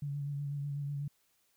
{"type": "tone with vibrato", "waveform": "sine", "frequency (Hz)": 142.8, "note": "D3", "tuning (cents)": -48, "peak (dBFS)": -34, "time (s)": [0.02, 1.08], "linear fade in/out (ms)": 5, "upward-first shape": "sine", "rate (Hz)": 8.1, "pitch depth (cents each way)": 28, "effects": ["white hiss -73 dBFS RMS until 1.56 s"]}